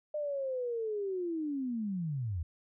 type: linear sweep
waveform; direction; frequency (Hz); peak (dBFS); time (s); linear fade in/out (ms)
sine; down; 607 to 75.5; -32; 0.14-2.43; 5
effects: none